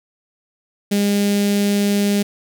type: tone with notch filter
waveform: sawtooth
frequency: 202.8 Hz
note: G#3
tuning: 41 cents flat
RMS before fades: -17 dBFS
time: 0.91-2.23 s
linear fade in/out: 10 ms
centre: 1100 Hz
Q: 0.5
effects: none